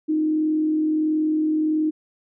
sine tone with frequency modulation, 310.3 Hz, D#4, 5 cents flat, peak -18 dBFS, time 0.08-1.91 s, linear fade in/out 20 ms, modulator 41.5 Hz, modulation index 0.25, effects none

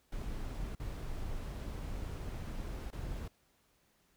brown noise with dropouts, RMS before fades -40 dBFS, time 0.12-3.28 s, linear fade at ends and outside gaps 5 ms, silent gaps 0.752-0.798 / 2.906-2.927 s, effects pink hiss -72 dBFS RMS until 4.16 s

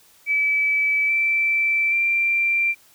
sine tone with pitch steps, 2300 / 2331 / 2362 Hz, D7 / D7 / D7, -37 / -14 / +9 cents, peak -17 dBFS, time 0.26-2.75 s, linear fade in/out 50 ms, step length 830 ms, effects white hiss -54 dBFS RMS until 2.94 s

